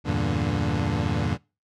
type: chord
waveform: 25% pulse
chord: E half-diminished seventh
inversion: none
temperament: equal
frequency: 82.41 / 98 / 116.54 / 146.83 Hz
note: E2 / G2 / Bb2 / D3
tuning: 0 / 0 / 0 / 0 cents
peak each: -25 dBFS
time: 0.04-1.38 s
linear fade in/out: 50 ms
effects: noise-tail reverb RT60 0.3 s tail -25 dB re dry + low-pass 5000 Hz 12 dB/octave